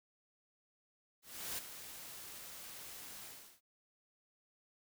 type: noise with ADSR envelope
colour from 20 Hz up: white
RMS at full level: -40 dBFS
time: 1.22-3.61 s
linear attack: 360 ms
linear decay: 14 ms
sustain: -10 dB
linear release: 370 ms
effects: none